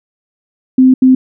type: tone bursts at uneven times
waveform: sine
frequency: 258.6 Hz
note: C4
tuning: 20 cents flat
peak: -3 dBFS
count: 2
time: 0.78-0.94 / 1.02-1.15 s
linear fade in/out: 5 ms
effects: none